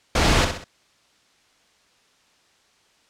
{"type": "noise with echo", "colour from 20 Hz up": "pink", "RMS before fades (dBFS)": -18, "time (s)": [0.15, 0.45], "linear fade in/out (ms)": 5, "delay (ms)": 64, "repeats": 3, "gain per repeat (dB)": -7, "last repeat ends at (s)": 0.642, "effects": ["white hiss -60 dBFS RMS until 3.09 s", "low-pass 6000 Hz 12 dB/octave"]}